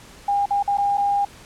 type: tone with dropouts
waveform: sine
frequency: 807 Hz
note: G#5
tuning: 50 cents flat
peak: -17 dBFS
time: 0.28-1.25 s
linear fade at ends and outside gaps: 5 ms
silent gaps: 0.458-0.506 / 0.627-0.676 / 0.773-0.782 / 0.973-0.979 s
effects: pink hiss -45 dBFS RMS until 1.45 s + low-pass 10000 Hz 12 dB/octave